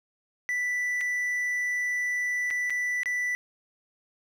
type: tone with dropouts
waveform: triangle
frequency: 1975.5 Hz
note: B6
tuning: in tune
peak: -24 dBFS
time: 0.49-3.35 s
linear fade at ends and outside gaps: 0 ms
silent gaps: 1.009-1.012 / 2.504-2.509 / 2.698-2.704 / 3.033-3.058 s
effects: none